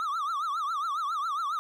triangle tone with vibrato, 1232 Hz, D#6, 17 cents flat, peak -26 dBFS, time 0-1.59 s, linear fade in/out 0 ms, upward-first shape triangle, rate 7.3 Hz, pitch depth 210 cents each way, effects none

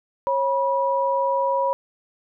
sine tone pair together, 545.5 / 972 Hz, C#5 / B5, -28 / -28 cents, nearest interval minor seventh, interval 1000 cents, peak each -22 / -21 dBFS, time 0.27-1.73 s, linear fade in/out 0 ms, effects none

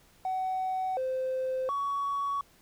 triangle tone with pitch steps, 751 / 519 / 1123 Hz, F#5 / C5 / C#6, +26 / -14 / +22 cents, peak -25 dBFS, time 0.25-2.41 s, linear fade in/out 2 ms, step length 720 ms, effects tanh soft clip ceiling -25 dBFS + pink hiss -61 dBFS RMS until 2.61 s

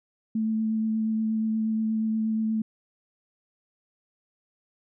sine tone with vibrato, 220 Hz, A3, in tune, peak -23 dBFS, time 0.35-2.62 s, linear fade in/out 5 ms, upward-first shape triangle, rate 8.4 Hz, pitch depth 15 cents each way, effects none

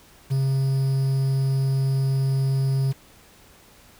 triangle tone with quantisation, 134.6 Hz, C3, 49 cents sharp, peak -17 dBFS, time 0.3-2.93 s, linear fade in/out 20 ms, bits 7, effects pink hiss -52 dBFS RMS until 3.99 s

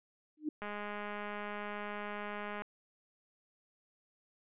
sine tone with exponential growth, 304.5 Hz, D#4, 37 cents flat, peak -29 dBFS, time 0.37-0.49 s, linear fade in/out 5 ms, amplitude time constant 24 ms
click train, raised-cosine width 0.5 ms, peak -27 dBFS, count 415, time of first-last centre 0.62-2.62 s, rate 207 Hz
effects resampled to 8000 Hz

